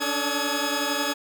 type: tone cluster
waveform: 15% pulse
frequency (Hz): 283.2 / 294.1 / 437.2 / 1266 / 1684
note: C#4 / D4 / A4 / D#6 / G#6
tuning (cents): +37 / +3 / -11 / +30 / +24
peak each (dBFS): -23 / -25 / -27 / -26 / -22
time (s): 0-1.14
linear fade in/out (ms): 20
effects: none